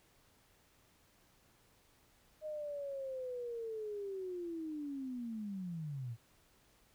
sine linear sweep, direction down, 622.3 to 110 Hz, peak -39 dBFS, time 2.41-6.17 s, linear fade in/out 50 ms, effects pink hiss -69 dBFS RMS until 6.94 s

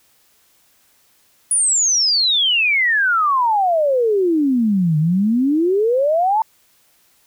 sine exponential two-way sweep, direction down then up, 9956 to 149.2 to 910 Hz, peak -13 dBFS, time 1.51-6.42 s, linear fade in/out 2 ms, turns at 4.98 s, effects white hiss -57 dBFS RMS until 7.26 s

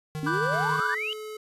square tone with tremolo, 154.1 Hz, D#3, 16 cents flat, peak -31 dBFS, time 0.15-0.8 s, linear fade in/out 0 ms, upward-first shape square, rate 11 Hz, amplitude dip 30%
sine exponential sweep, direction up, 268.8 to 3086 Hz, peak -28 dBFS, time 0.23-1.13 s, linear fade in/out 0 ms
triangle chord, G major seventh, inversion first, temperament equal, 987.8 / 1174.7 / 1480 / 1568 Hz, B5 / D6 / F#6 / G6, 0 / 0 / 0 / 0 cents, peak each -29 dBFS, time 0.26-0.95 s, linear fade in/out 10 ms
square tone, 430 Hz, A4, 40 cents flat, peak -36 dBFS, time 0.53-1.37 s, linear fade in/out 5 ms
effects resampled to 32000 Hz

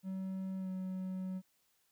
triangle tone with pitch glide, 189.7 to 186.76 Hz, F#3 to F#3, +43 to +16 cents, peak -35 dBFS, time 0.03-1.42 s, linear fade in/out 50 ms, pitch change -27 cents, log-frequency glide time 0.58-0.69 s, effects white hiss -75 dBFS RMS until 1.91 s

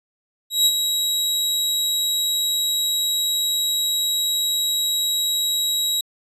sawtooth tone with ADSR envelope, 3847 Hz, B7, 46 cents flat, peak -9 dBFS, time 0.5-6.01 s, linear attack 160 ms, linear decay 46 ms, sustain -7 dB, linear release 4 ms, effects resampled to 32000 Hz

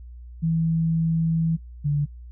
sine tone pair in turn, 163.5 / 145.66 Hz, E3 / D3, -14 / -14 cents, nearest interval major second, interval 200 cents, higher first, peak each -19 dBFS, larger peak neither, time 0.42-1.57 / 1.84-2.06 s, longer first, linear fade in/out 20 ms, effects noise-tail reverb RT60 0.1 s tail -22 dB re dry + added 60 Hz sine -38 dBFS peak until 2.31 s

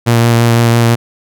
sawtooth tone with vibrato, 117.1 Hz, A#2, 8 cents sharp, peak -3 dBFS, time 0.06-0.96 s, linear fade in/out 20 ms, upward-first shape sine, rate 5.9 Hz, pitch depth 15 cents each way, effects none

